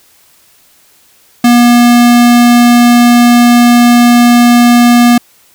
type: tone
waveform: square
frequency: 240.2 Hz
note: B3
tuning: 48 cents flat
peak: -3 dBFS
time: 1.44-5.18 s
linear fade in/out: 5 ms
effects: white hiss -46 dBFS RMS until 5.54 s

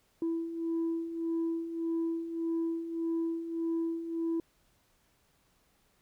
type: beating tone pair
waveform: sine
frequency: 329.6 / 331.3 Hz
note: E4 / E4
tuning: 0 / +9 cents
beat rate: 1.7 Hz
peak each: -36 / -30 dBFS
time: 0.22-4.4 s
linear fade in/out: 2 ms
effects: tanh soft clip ceiling -26 dBFS + pink hiss -70 dBFS RMS until 6.01 s

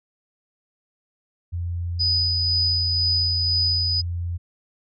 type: tone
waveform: sine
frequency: 86.5 Hz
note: F2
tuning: 16 cents flat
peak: -24 dBFS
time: 1.52-4.38 s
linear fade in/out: 20 ms
type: tone with tremolo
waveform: sine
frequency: 4978 Hz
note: D#8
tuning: in tune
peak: -18 dBFS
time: 1.99-4.02 s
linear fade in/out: 20 ms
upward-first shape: sine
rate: 2 Hz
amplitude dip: 30%
effects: none

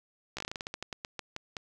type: slowing click train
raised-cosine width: 0.2 ms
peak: -19 dBFS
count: 17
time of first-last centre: 0.37-1.568 s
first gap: 15 ms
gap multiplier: 1.19
effects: none

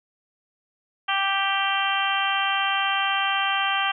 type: harmonic tone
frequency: 392 Hz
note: G4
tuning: in tune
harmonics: 2 / 3 / 4 / 5 / 6 / 7 / 8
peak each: -27 / -27 / -28 / -32 / -33 / -29 / -28 dBFS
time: 1.08-3.92 s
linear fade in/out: 10 ms
effects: none

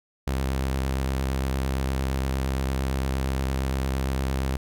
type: tone with vibrato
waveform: sawtooth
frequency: 66.4 Hz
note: C2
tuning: 26 cents sharp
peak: -20 dBFS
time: 0.27-4.57 s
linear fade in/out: 5 ms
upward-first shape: sine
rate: 8.7 Hz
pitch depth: 27 cents each way
effects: none

